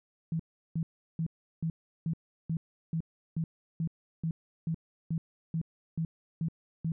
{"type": "tone bursts", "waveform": "sine", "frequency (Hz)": 162.9, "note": "E3", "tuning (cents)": -20, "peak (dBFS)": -28, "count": 16, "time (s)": [0.32, 6.92], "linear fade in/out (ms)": 2, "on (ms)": 75, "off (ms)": 360, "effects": []}